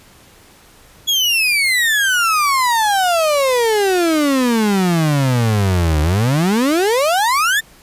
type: exponential two-way sweep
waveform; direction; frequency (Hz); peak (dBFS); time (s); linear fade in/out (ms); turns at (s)
35% pulse; down then up; 3389 to 74 to 1839; -11; 1.07-7.61; 20; 6.01
effects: pink hiss -46 dBFS RMS until 7.82 s + resampled to 32000 Hz